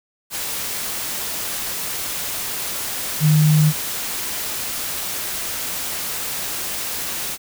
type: tone in noise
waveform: sine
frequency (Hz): 153.2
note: D#3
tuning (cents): -27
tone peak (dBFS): -11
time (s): 3.2-3.73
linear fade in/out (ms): 50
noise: white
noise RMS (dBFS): -26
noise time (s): 0.3-7.38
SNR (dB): +12
effects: none